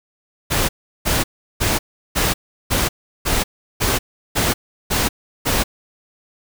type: noise bursts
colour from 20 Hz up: pink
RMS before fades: -18 dBFS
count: 10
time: 0.5-5.64 s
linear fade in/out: 20 ms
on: 190 ms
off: 360 ms
effects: none